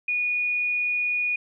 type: tone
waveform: sine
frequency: 2456 Hz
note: D#7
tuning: 23 cents flat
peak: -22 dBFS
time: 0.08-1.36 s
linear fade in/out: 5 ms
effects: none

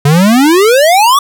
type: exponential sweep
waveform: square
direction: up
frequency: 138.2 to 1174.7 Hz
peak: -5 dBFS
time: 0.05-1.19 s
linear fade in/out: 5 ms
effects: none

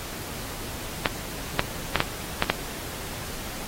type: clicks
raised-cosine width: 0.3 ms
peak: -3 dBFS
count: 6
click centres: 1.058 / 1.594 / 1.957 / 2.004 / 2.424 / 2.5 s
effects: pink hiss -36 dBFS RMS until 3.67 s + AAC 48 kbps

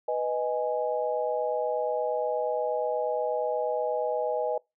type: chord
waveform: sine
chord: G# minor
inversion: first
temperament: equal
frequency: 493.9 / 622.3 / 830.6 Hz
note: B4 / D#5 / G#5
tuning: 0 / 0 / 0 cents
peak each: -29 / -29 / -32 dBFS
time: 0.08-4.58 s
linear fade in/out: 5 ms
effects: noise-tail reverb RT60 0.2 s tail -24 dB re dry

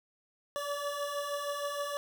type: beating tone pair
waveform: 25% pulse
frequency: 570 / 576.4 Hz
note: C#5 / D5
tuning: +48 / -33 cents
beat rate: 6.4 Hz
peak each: -36 / -31 dBFS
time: 0.56-1.97 s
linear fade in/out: 0 ms
effects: none

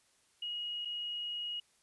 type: tone with dropouts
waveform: sine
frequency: 2890 Hz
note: F#7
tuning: 41 cents flat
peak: -36 dBFS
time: 0.42-1.6 s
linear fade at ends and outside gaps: 5 ms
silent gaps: 0.85-0.854 s
effects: white hiss -70 dBFS RMS until 1.82 s + resampled to 24000 Hz

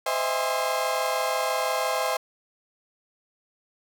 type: tone cluster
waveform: 35% pulse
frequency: 514 / 625 / 665 / 813 / 1054 Hz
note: C5 / D#5 / E5 / G#5 / C6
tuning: -31 / +8 / +15 / -37 / +12 cents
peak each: -29 dBFS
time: 0.06-2.17 s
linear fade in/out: 5 ms
effects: none

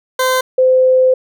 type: tone pair in turn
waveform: 20% pulse / sine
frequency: 515 / 515 Hz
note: C5 / C5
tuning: -28 / -28 cents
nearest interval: unison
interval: 0 cents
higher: neither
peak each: -7 dBFS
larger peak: neither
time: 0.19-0.41 / 0.58-1.14 s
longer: second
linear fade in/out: 5 ms
effects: none

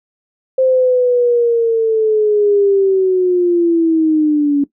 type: linear sweep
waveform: sine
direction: down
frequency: 524 to 281.3 Hz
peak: -9 dBFS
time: 0.58-4.64 s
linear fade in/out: 5 ms
effects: noise-tail reverb RT60 0.1 s tail -17 dB re dry

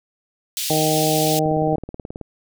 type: high-pass noise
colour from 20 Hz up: pink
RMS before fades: -25 dBFS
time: 0.57-1.39 s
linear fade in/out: 0 ms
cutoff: 3000 Hz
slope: 24 dB/octave
type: harmonic tone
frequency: 155.56 Hz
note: D#3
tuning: in tune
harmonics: 1 / 2 / 3 / 4 / 5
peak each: -23 / -23 / -23 / -23 / -23 dBFS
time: 0.7-1.76 s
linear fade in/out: 2 ms
type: click train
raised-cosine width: 2 ms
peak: -18 dBFS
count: 15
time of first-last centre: 1.46-2.213 s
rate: 18.6 Hz
effects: none

